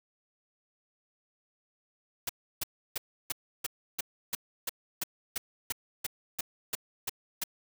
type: noise bursts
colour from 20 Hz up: white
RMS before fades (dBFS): -32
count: 16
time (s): 2.27-7.438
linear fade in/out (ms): 5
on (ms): 23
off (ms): 320
effects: none